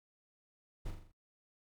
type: noise with echo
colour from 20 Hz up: brown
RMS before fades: -38 dBFS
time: 0.85-0.91 s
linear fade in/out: 10 ms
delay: 42 ms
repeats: 5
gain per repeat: -5 dB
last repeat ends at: 1.12 s
effects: noise-tail reverb RT60 0.1 s tail -25 dB re dry + MP3 96 kbps